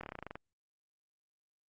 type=slowing click train; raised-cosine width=0.5 ms; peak=-27 dBFS; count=11; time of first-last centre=0.01-0.355 s; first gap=25 ms; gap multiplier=1.07; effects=Opus 48 kbps